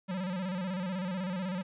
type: tone with vibrato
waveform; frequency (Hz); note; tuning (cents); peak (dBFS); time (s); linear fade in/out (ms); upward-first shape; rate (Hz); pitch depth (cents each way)
square; 184.7; F#3; -3; -33; 0.08-1.63; 20; square; 16; 74
effects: resampled to 8000 Hz + 11-bit